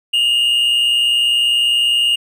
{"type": "tone pair together", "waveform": "triangle", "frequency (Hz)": [2825, 2945], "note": ["F7", "F#7"], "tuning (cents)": [19, -9], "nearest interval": "minor second", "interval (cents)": 72, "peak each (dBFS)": [-11, -19], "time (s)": [0.13, 2.16], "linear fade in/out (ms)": 10, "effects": []}